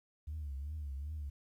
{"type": "tone with vibrato", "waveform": "sine", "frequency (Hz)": 72.6, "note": "D2", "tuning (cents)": -19, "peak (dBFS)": -37, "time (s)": [0.27, 1.3], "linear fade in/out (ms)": 10, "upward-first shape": "triangle", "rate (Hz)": 2.6, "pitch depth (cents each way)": 150, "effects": ["tanh soft clip ceiling -35 dBFS", "12-bit"]}